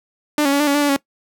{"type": "tone with pitch steps", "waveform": "sawtooth", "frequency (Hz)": [298.2, 277.8, 283.1, 296.4, 282, 292, 288.2, 277.5], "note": ["D4", "C#4", "C#4", "D4", "C#4", "D4", "D4", "C#4"], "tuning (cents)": [27, 4, 37, 16, 30, -10, -33, 2], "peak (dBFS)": -10, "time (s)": [0.38, 0.964], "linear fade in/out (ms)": 2, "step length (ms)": 73, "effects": ["noise-tail reverb RT60 0.1 s tail -20 dB re dry"]}